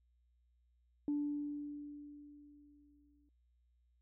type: tone with exponential decay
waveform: sine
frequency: 291.9 Hz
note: D4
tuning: 10 cents flat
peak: -31 dBFS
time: 1.08-3.29 s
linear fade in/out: 1 ms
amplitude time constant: 480 ms
effects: tanh soft clip ceiling -28 dBFS + added 60 Hz sine -70 dBFS peak until 4.01 s